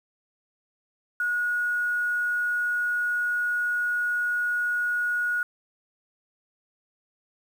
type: tone with quantisation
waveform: sine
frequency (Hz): 1451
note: F#6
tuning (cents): -34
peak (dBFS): -23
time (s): 1.2-5.43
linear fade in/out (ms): 2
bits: 8
effects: none